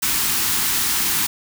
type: band-stop noise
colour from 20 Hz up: white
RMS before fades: -20 dBFS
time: 0.02-1.27 s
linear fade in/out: 10 ms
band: 400 to 800 Hz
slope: 48 dB/octave
effects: none